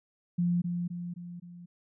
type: tone with echo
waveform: sine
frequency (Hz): 174.61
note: F3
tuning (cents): 0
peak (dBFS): -24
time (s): 0.38-0.62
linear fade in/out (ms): 10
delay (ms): 260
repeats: 4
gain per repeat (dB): -5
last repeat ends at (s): 1.66
effects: none